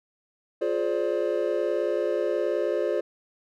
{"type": "chord", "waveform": "triangle", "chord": "D half-diminished seventh", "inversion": "first", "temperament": "just", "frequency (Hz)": [352.4, 422.9, 528.6, 587.3], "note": ["F4", "Ab4", "C5", "D5"], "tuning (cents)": [16, 31, 18, 0], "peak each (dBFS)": -27, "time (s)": [0.61, 3.01], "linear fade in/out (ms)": 10, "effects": []}